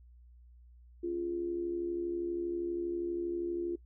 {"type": "tone with amplitude modulation", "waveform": "sine", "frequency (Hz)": 345.7, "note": "F4", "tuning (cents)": -18, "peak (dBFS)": -29, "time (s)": [1.03, 3.76], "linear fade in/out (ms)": 10, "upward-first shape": "sine", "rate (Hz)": 72.5, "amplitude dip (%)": 60, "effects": ["noise-tail reverb RT60 0.1 s tail -21 dB re dry", "added 60 Hz sine -54 dBFS peak until 3.85 s"]}